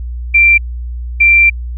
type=tone bursts at uneven times; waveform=sine; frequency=2358 Hz; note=D7; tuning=6 cents sharp; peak=-4 dBFS; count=2; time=0.34-0.58 / 1.2-1.5 s; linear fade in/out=10 ms; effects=added 60 Hz sine -19 dBFS peak until 1.77 s